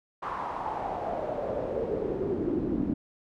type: noise with band-pass filter sweep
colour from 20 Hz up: brown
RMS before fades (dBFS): -31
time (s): 0.22-2.94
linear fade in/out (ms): 10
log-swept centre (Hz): 1100 to 270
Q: 4.7
effects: none